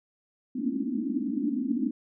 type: band-pass noise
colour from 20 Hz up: white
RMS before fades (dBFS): -29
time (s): 0.55-1.91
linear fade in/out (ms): 2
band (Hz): 210 to 310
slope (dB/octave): 96
effects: none